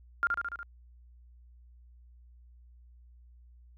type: tone with echo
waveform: sine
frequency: 1400 Hz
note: F6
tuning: 4 cents sharp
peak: -23 dBFS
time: 0.23-0.27 s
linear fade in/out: 0 ms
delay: 72 ms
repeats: 5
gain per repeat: -3 dB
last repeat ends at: 0.63 s
effects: added 60 Hz sine -53 dBFS peak until 3.77 s